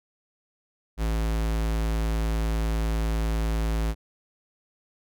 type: tone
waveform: square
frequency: 55 Hz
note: A1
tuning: in tune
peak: -24 dBFS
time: 0.97-3.95 s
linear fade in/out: 50 ms
effects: none